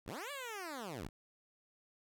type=linear two-way sweep; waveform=10% pulse; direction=up then down; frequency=34.25 to 587.3 to 34.25 Hz; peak=-34 dBFS; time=0.06-1.09 s; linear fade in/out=10 ms; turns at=0.31 s; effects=none